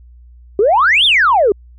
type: exponential two-way sweep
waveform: sine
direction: up then down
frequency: 376 to 3704 to 376 Hz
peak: -7 dBFS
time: 0.59-1.52 s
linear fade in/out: 2 ms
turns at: 1.05 s
effects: tanh soft clip ceiling -3 dBFS + added 60 Hz sine -38 dBFS peak until 1.78 s